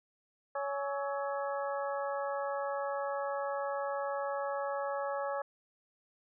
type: harmonic tone with a mistuned harmonic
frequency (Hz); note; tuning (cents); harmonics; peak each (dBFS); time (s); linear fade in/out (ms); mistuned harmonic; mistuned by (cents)
280; C#4; +18; 2 / 3 / 4 / 5 / 6; -35 / -39 / -41 / -43 / -45; 0.55-5.42; 5; 5; -120
effects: none